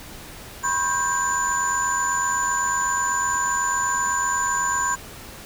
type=tone cluster; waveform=sine; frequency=987 / 1075 / 1585 / 6990 Hz; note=B5 / C6 / G6 / A8; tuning=-1 / +47 / +19 / -12 cents; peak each=-25 dBFS; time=0.63-4.96 s; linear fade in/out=20 ms; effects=tanh soft clip ceiling -12 dBFS + pink hiss -40 dBFS RMS until 5.45 s